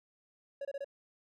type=tone bursts; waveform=triangle; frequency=558 Hz; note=C#5; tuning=11 cents sharp; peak=-34 dBFS; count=4; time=0.61-0.845 s; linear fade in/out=5 ms; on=40 ms; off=25 ms; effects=none